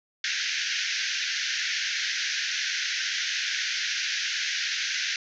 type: band-pass noise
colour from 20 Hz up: pink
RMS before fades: -29 dBFS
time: 0.24-5.16 s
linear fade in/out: 2 ms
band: 1500 to 6400 Hz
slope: 96 dB/octave
effects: none